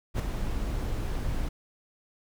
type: noise with ADSR envelope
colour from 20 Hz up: brown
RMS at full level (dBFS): -22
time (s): 0.14-1.49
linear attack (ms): 56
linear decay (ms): 5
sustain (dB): -8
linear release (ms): 10
effects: none